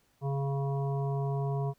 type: harmonic tone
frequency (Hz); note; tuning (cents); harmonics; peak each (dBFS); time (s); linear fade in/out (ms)
138.59; C#3; 0; 1 / 3 / 5 / 7 / 8; -29 / -37 / -40 / -43 / -50; 0.21-1.74; 50
effects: pink hiss -70 dBFS RMS until 1.78 s